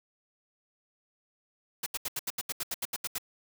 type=noise bursts; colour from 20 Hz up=white; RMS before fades=-33 dBFS; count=13; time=1.83-3.183 s; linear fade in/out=5 ms; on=33 ms; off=77 ms; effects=none